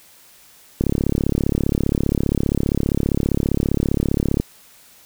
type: click train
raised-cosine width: 3 ms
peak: -5 dBFS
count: 127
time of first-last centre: 0.81-4.4 s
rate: 35.1 Hz
effects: white hiss -49 dBFS RMS until 5.05 s